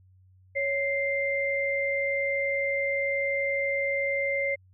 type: tone pair together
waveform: sine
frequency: 554.4 / 2093 Hz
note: C#5 / C7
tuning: 0 / 0 cents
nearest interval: octave + major seventh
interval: 2300 cents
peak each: -28 / -27 dBFS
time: 0.55-4.56 s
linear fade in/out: 20 ms
effects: added 93 Hz sine -55 dBFS peak until 4.73 s

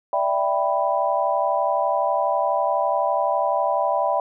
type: chord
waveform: sine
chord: E minor seventh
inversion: third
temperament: equal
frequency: 587.3 / 659.3 / 784 / 987.8 Hz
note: D5 / E5 / G5 / B5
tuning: 0 / 0 / 0 / 0 cents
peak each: -24 dBFS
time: 0.13-4.2 s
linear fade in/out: 2 ms
effects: none

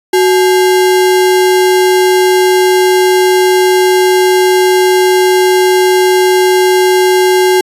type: tone with sample-and-hold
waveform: sine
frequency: 370 Hz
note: F#4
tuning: in tune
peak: -5 dBFS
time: 0.13-7.61 s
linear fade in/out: 5 ms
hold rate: 1225 Hz
effects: resampled to 32000 Hz

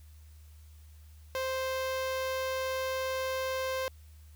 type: tone with notch filter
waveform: sawtooth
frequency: 523.3 Hz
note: C5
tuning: in tune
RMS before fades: -33 dBFS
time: 1.35-3.88 s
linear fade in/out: 0 ms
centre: 8400 Hz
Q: 2
effects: added 76 Hz sine -50 dBFS peak until 4.35 s + white hiss -65 dBFS RMS until 4.35 s

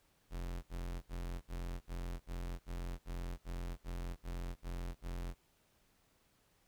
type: tone bursts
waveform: 45% pulse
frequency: 43.65 Hz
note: F1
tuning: in tune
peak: -39 dBFS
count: 13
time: 0.3-5.346 s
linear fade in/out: 50 ms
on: 330 ms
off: 63 ms
effects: pink hiss -73 dBFS RMS until 6.67 s

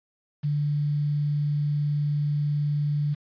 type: tone with quantisation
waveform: sine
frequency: 146.9 Hz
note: D3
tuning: 1 cent sharp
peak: -22 dBFS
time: 0.43-3.15 s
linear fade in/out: 20 ms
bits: 8
effects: resampled to 11025 Hz

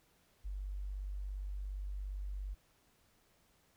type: tone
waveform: sine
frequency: 48.64 Hz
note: G1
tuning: 13 cents flat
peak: -38 dBFS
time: 0.44-2.55 s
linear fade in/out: 20 ms
effects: pink hiss -71 dBFS RMS until 3.76 s

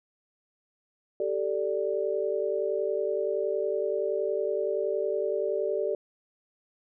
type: chord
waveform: sine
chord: G suspended second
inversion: none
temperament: equal with one note detuned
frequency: 389.3 / 440 / 587.3 Hz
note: G4 / A4 / D5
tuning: -12 / 0 / 0 cents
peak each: -30 dBFS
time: 1.2-5.95 s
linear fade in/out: 2 ms
effects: none

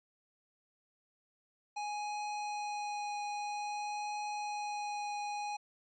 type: tone with vibrato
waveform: square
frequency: 830.6 Hz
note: G#5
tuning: in tune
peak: -37 dBFS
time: 1.76-5.57 s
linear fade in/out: 10 ms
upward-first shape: triangle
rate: 0.51 Hz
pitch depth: 10 cents each way
effects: resampled to 16000 Hz

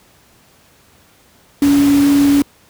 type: tone in noise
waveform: sine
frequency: 283.5 Hz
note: C#4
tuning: 39 cents sharp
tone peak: -8 dBFS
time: 1.62-2.42 s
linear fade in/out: 2 ms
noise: pink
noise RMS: -24 dBFS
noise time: 1.62-2.42 s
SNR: +13 dB
effects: pink hiss -50 dBFS RMS until 2.69 s + high-pass 60 Hz 12 dB/octave

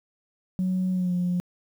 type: tone with pitch glide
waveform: sine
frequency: 185 to 178.08 Hz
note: F#3 to F3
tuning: 0 to +34 cents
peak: -21 dBFS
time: 0.59-1.4 s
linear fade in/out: 0 ms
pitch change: -66 cents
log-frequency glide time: 0.92-1.13 s
effects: tanh soft clip ceiling -19 dBFS + 9-bit

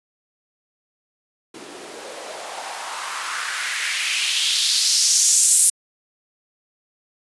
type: noise with band-pass filter sweep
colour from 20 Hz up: blue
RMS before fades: -21 dBFS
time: 1.54-5.7 s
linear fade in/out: 5 ms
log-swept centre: 300 to 9200 Hz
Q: 2.5
effects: resampled to 24000 Hz

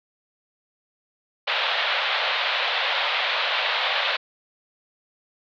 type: band-pass noise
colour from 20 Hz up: white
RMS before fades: -24 dBFS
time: 1.47-4.17 s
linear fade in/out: 10 ms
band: 520 to 3900 Hz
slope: 48 dB/octave
effects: none

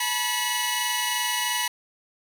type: tone cluster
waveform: 15% pulse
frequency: 862 / 973 / 2172 / 2942 Hz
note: A5 / B5 / C#7 / F#7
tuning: -36 / -26 / -36 / -11 cents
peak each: -27 / -20 / -27 / -22 dBFS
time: 0-1.68 s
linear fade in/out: 5 ms
effects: none

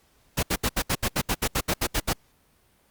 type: noise bursts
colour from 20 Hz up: pink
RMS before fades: -24 dBFS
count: 14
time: 0.37-2.133 s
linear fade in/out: 10 ms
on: 60 ms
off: 71 ms
effects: pink hiss -63 dBFS RMS until 2.9 s + Opus 48 kbps

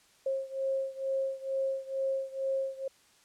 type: beating tone pair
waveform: sine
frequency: 536 / 538.2 Hz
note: C5 / C5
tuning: +42 / +49 cents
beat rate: 2.2 Hz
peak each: -32 / -34 dBFS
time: 0.26-2.88 s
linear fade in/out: 5 ms
effects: white hiss -63 dBFS RMS until 3.24 s + low-pass 9000 Hz 12 dB/octave

